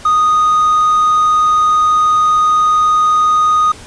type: tone with hard clipping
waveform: triangle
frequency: 1240 Hz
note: D#6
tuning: 6 cents flat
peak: -9 dBFS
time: 0.05-3.72 s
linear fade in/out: 5 ms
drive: 5 dB
effects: pink hiss -35 dBFS RMS until 3.86 s + resampled to 22050 Hz